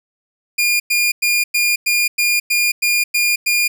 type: tone bursts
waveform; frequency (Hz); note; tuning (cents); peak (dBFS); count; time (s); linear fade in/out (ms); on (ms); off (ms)
sawtooth; 2419; D#7; -49; -10; 10; 0.58-3.68; 10; 220; 100
effects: none